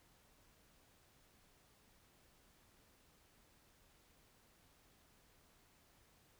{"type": "silence", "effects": ["pink hiss -70 dBFS RMS until 6.39 s"]}